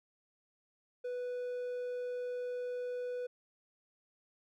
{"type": "tone", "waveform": "triangle", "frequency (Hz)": 494, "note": "B4", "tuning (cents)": 0, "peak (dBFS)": -34, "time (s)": [1.04, 3.27], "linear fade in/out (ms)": 10, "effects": []}